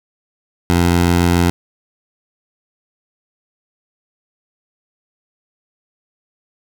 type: tone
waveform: 15% pulse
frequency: 86.9 Hz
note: F2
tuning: 8 cents flat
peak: -5 dBFS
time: 0.7-1.5 s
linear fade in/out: 0 ms
effects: none